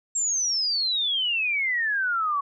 sine exponential sweep, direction down, 7570 to 1108.7 Hz, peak -22 dBFS, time 0.15-2.41 s, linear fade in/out 10 ms, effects none

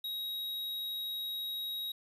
square tone, 3807 Hz, A#7, 36 cents sharp, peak -36 dBFS, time 0.04-1.92 s, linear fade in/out 5 ms, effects resampled to 32000 Hz + 11-bit

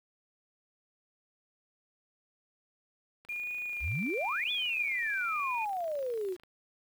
click train, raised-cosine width 0.3 ms, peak -38 dBFS, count 87, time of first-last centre 3.25-6.435 s, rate 27 Hz
sine tone with vibrato, 2405 Hz, D7, 41 cents sharp, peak -34 dBFS, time 3.29-5.65 s, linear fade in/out 5 ms, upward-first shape sine, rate 0.95 Hz, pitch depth 40 cents each way
sine exponential two-way sweep, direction up then down, 56.8 to 3520 to 348.4 Hz, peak -31 dBFS, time 3.8-6.37 s, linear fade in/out 50 ms, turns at 4.51 s
effects 9-bit

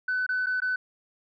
sine tone with dropouts, 1505 Hz, F#6, 29 cents sharp, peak -23 dBFS, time 0.08-0.76 s, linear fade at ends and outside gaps 5 ms, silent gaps 0.265-0.29 / 0.461-0.467 / 0.603-0.619 s, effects tanh soft clip ceiling -21 dBFS

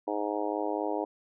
harmonic tone, 104.2 Hz, G#2, 6 cents sharp, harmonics 3 / 4 / 5 / 6 / 7 / 8 / 9, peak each -34 / -35 / -36 / -37 / -37 / -38 / -39 dBFS, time 0.07-1.05 s, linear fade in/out 10 ms, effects none

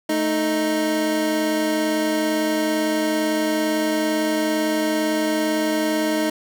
25% pulse tone pair together, 220 / 311.1 Hz, A3 / D#4, 0 / 0 cents, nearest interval tritone, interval 600 cents, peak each -23 / -16 dBFS, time 0.09-6.3 s, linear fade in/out 5 ms, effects none

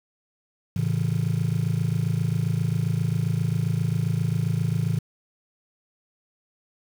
sine chord, A major, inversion none, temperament just, 110 / 137.5 / 165 Hz, A2 / C#3 / E3, 0 / -14 / +2 cents, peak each -24 dBFS, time 0.76-4.99 s, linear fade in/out 5 ms, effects tanh soft clip ceiling -16 dBFS + 7-bit

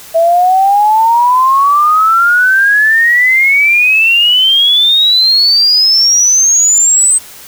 sine exponential sweep, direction up, 651 to 8310 Hz, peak -5 dBFS, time 0.14-7.19 s, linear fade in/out 20 ms, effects white hiss -33 dBFS RMS until 7.47 s

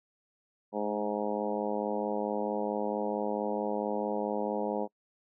harmonic tone with a mistuned harmonic, 104.5 Hz, G#2, 11 cents sharp, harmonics 2 / 3 / 4 / 5 / 6 / 7 / 8 / 9, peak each -36 / -39 / -36 / -35 / -39 / -40 / -39 / -41 dBFS, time 0.72-4.88 s, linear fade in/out 50 ms, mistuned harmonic 2, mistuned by +16 cents, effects noise-tail reverb RT60 0.1 s tail -26 dB re dry

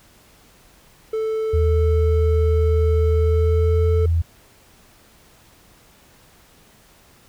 triangle tone, 440 Hz, A4, in tune, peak -18 dBFS, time 1.13-4.06 s, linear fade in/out 5 ms
sine tone with pitch glide, 79 to 82.88 Hz, D#2 to E2, +27 to +10 cents, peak -15 dBFS, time 1.53-4.22 s, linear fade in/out 10 ms, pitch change +83 cents, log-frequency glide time 3.15-3.87 s
effects pink hiss -52 dBFS RMS until 7.28 s

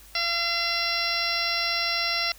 harmonic tone, 683 Hz, F5, 39 cents flat, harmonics 1 / 2 / 3 / 4 / 5 / 6 / 7 / 8, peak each -35 / -33 / -30 / -32 / -36 / -31 / -32 / -30 dBFS, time 0.15-2.32 s, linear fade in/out 2 ms, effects added 50 Hz sine -51 dBFS peak until 2.38 s + white hiss -51 dBFS RMS until 2.38 s

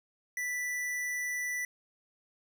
sine tone with hard clipping, 1975 Hz, B6, in tune, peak -33 dBFS, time 0.37-1.65 s, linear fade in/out 2 ms, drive 18 dB, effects none

